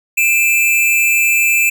square tone pair together, 2380 / 2624 Hz, D7 / E7, +22 / -9 cents, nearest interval major second, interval 169 cents, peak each -14 dBFS, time 0.17-1.7 s, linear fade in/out 10 ms, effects none

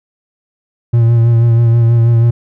triangle tone with vibrato, 116.54 Hz, A#2, in tune, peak -4 dBFS, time 0.93-2.31 s, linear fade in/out 10 ms, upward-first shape sine, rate 6.2 Hz, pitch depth 29 cents each way, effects none

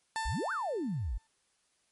30% pulse tone with exponential decay, 890 Hz, A5, 20 cents sharp, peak -28 dBFS, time 0.16-1.27 s, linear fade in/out 0 ms, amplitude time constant 240 ms
sine exponential two-way sweep, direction up then down, 43.03 to 1620 to 43.03 Hz, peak -31 dBFS, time 0.25-1.18 s, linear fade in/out 10 ms, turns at 0.52 s
effects white hiss -73 dBFS RMS until 1.91 s + MP3 48 kbps

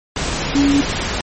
sine tone in noise, 281.7 Hz, C#4, 28 cents sharp, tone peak -11 dBFS, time 0.55-0.81 s, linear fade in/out 2 ms, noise pink, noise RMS -21 dBFS, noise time 0.16-1.21 s, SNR +7 dB, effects MP3 32 kbps

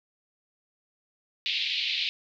white band-pass noise, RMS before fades -29 dBFS, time 1.46-2.09 s, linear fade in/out 0 ms, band 2300 to 4200 Hz, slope 48 dB/octave, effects none

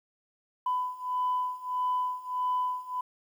sine beating tone pair, 1000 / 1001.6 Hz, B5 / B5, +21 / +24 cents, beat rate 1.6 Hz, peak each -31 / -29 dBFS, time 0.66-3.01 s, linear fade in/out 5 ms, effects tanh soft clip ceiling -21 dBFS + 10-bit

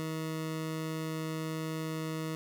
20% pulse tone, 158.9 Hz, D#3, 37 cents sharp, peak -29 dBFS, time 0-2.35 s, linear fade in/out 0 ms, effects none

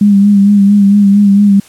sine tone with vibrato, 201.6 Hz, G3, 49 cents sharp, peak -3 dBFS, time 0.01-1.6 s, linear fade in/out 5 ms, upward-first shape sine, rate 4.4 Hz, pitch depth 38 cents each way, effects white hiss -40 dBFS RMS until 1.68 s + low-pass 11000 Hz 12 dB/octave

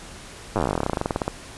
slowing click train, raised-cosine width 1 ms, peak -8 dBFS, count 27, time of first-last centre 0.56-1.28 s, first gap 9 ms, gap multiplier 1.08, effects pink hiss -41 dBFS RMS until 1.57 s + resampled to 24000 Hz

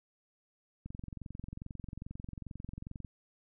click train, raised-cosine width 5 ms, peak -30 dBFS, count 50, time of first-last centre 0.86-3.047 s, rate 22.4 Hz, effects none

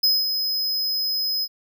square tone with ADSR envelope, 5070 Hz, D#8, 32 cents sharp, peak -15 dBFS, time 0.03-1.48 s, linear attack 9 ms, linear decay 210 ms, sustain -7 dB, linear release 49 ms, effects none

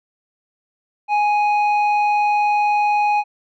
square tone with low-pass filter, 832 Hz, G#5, 3 cents sharp, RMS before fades -17 dBFS, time 1.08-3.24 s, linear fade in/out 50 ms, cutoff 1900 Hz, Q 2.4, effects none

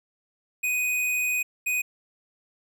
square tone bursts at uneven times, 2493 Hz, D#7, 3 cents sharp, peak -24 dBFS, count 2, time 0.63-1.43 / 1.66-1.82 s, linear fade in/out 10 ms, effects none

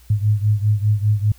sine beating tone pair, 103.83 / 108.83 Hz, G#2 / A2, 0 / -19 cents, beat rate 5 Hz, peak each -16 / -19 dBFS, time 0.1-1.32 s, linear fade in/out 5 ms, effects added 60 Hz sine -46 dBFS peak until 1.38 s + white hiss -53 dBFS RMS until 1.38 s

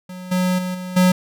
square tone with level steps, 182.7 Hz, F#3, 22 cents flat, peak -32 / -17 / -23 / -28 / -12 dBFS, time 0.09-1.12 s, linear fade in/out 5 ms, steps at 0.31 / 0.58 / 0.74 / 0.96 s, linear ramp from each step 10 ms, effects none

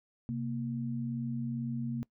sine tone pair together, 130.82 / 233.1 Hz, C3 / A#3, 0 / 0 cents, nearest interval minor seventh, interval 1000 cents, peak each -36 / -34 dBFS, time 0.29-2.03 s, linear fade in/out 0 ms, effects noise-tail reverb RT60 0.1 s tail -21 dB re dry

